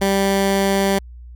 15% pulse tone, 196 Hz, G3, in tune, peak -9 dBFS, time 0.01-0.99 s, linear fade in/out 10 ms, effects added 60 Hz sine -35 dBFS peak until 1.35 s

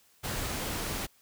pink noise, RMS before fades -34 dBFS, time 0.23-1.07 s, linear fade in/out 20 ms, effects white hiss -64 dBFS RMS until 1.21 s

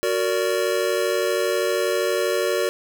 square chord, Gb augmented, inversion none, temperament just, 370 / 462.5 / 578.1 Hz, Gb4 / Bb4 / D5, 0 / -14 / -27 cents, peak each -25 dBFS, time 0.03-2.69 s, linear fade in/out 0 ms, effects none

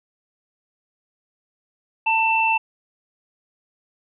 sine tone pair together, 894.7 / 2671 Hz, A5 / E7, +29 / +22 cents, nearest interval octave + perfect fifth, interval 1893 cents, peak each -19 dBFS, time 2.06-2.58 s, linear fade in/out 10 ms, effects none

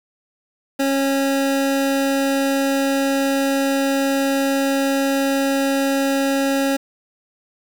25% pulse tone, 273.9 Hz, C#4, 21 cents flat, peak -13 dBFS, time 0.79-6.77 s, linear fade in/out 10 ms, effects 7-bit

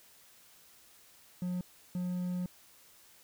triangle tone bursts at uneven times, 179.7 Hz, F3, 50 cents sharp, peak -30 dBFS, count 2, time 1.42-1.61 / 1.95-2.46 s, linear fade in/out 2 ms, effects white hiss -60 dBFS RMS until 3.23 s

